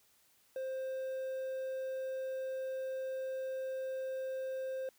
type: tone with quantisation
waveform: triangle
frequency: 525 Hz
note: C5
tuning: 6 cents sharp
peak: -34 dBFS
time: 0.56-4.89 s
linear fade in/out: 2 ms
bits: 10
effects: white hiss -69 dBFS RMS until 4.98 s